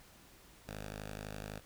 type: tone with notch filter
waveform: 5% pulse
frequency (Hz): 51.91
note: G#1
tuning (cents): 0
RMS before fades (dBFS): -45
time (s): 0.67-1.6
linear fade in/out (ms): 20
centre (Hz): 340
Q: 1.5
effects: pink hiss -60 dBFS RMS until 1.65 s